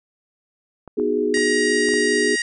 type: clicks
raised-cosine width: 1 ms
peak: -24 dBFS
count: 5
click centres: 0.877 / 0.998 / 1.373 / 1.887 / 1.939 s
type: chord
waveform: sine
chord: G# minor seventh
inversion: first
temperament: equal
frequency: 246.9 / 311.1 / 370 / 415.3 Hz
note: B3 / D#4 / F#4 / G#4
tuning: 0 / 0 / 0 / 0 cents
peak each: -26 / -25 / -25 / -20 dBFS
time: 0.97-2.36 s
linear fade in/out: 10 ms
type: harmonic tone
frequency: 946 Hz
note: A#5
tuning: 25 cents sharp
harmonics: 2 / 3 / 4 / 5 / 6 / 7 / 8 / 9 / 10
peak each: -21 / -34 / -36 / -30 / -34 / -36 / -40 / -32 / -43 dBFS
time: 1.34-2.42 s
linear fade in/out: 2 ms
effects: none